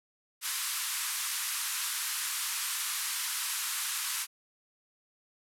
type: band-pass noise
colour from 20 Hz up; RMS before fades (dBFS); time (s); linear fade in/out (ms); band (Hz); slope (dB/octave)
white; -34; 0.41-4.27; 50; 980 to 13000; 48
effects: none